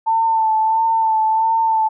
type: tone with vibrato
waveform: sine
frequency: 889 Hz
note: A5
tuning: 18 cents sharp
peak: -13 dBFS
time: 0.06-1.89 s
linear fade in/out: 20 ms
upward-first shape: sine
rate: 1.5 Hz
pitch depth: 28 cents each way
effects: none